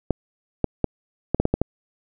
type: clicks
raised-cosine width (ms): 2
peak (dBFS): -5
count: 8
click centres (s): 0.107 / 0.643 / 0.843 / 1.346 / 1.4 / 1.454 / 1.54 / 1.616
effects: none